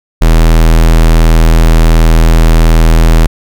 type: tone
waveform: square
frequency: 40.69 Hz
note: E1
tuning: 22 cents flat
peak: -3 dBFS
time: 0.21-3.27 s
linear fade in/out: 10 ms
effects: none